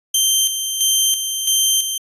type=tone with tremolo; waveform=15% pulse; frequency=3136 Hz; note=G7; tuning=in tune; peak=-6 dBFS; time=0.14-1.98 s; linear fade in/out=5 ms; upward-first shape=square; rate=1.5 Hz; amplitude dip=55%; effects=resampled to 32000 Hz